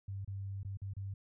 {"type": "tone with dropouts", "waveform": "sine", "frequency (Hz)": 98.1, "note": "G2", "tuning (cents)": 2, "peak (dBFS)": -38, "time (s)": [0.08, 1.14], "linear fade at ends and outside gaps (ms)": 5, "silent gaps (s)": [[0.248, 0.276], [0.632, 0.648], [0.772, 0.817], [0.936, 0.966]], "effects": []}